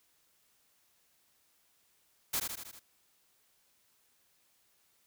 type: noise with echo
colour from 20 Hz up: white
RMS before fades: -32 dBFS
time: 2.33-2.4 s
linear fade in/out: 10 ms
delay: 79 ms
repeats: 5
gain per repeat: -4 dB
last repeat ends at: 2.795 s
effects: white hiss -71 dBFS RMS until 5.06 s